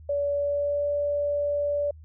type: tone with pitch glide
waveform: sine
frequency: 572 to 579.3 Hz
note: D5 to D5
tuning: -46 to -24 cents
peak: -23 dBFS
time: 0.09-1.91 s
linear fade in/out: 5 ms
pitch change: +22 cents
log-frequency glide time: 0.32-0.89 s
effects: added 78 Hz sine -44 dBFS peak until 2.04 s